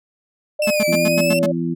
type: tone with pitch glide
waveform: sine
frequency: 600 to 567.3 Hz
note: D5 to C#5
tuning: +37 to +40 cents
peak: -17 dBFS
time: 0.59-1.52 s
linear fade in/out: 10 ms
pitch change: -97 cents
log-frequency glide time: 1.08-1.37 s
type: linear two-way sweep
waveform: sawtooth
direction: down then up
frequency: 2709 to 2302 to 2709 Hz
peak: -18 dBFS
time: 0.62-1.39 s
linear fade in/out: 2 ms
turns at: 0.86 s
type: tone bursts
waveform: 45% pulse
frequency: 214.3 Hz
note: A3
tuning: 45 cents flat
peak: -18 dBFS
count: 7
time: 0.67-1.462 s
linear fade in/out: 5 ms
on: 36 ms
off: 90 ms
type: harmonic tone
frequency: 84.3 Hz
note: E2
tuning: 39 cents sharp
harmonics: 2 / 3 / 4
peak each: -22 / -24 / -25 dBFS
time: 0.87-1.75 s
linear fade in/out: 20 ms
effects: none